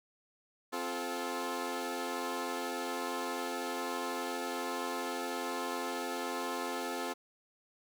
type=chord; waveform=15% pulse; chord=F major; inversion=second; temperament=equal with one note detuned; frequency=261.6 / 349.2 / 433.4 Hz; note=C4 / F4 / A4; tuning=0 / 0 / -26 cents; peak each=-33 dBFS; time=0.72-7.14 s; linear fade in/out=20 ms; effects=none